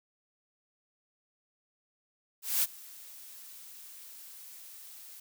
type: noise with ADSR envelope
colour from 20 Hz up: blue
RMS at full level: -26 dBFS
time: 2.42-5.2 s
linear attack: 210 ms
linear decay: 31 ms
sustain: -23 dB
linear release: 5 ms
effects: none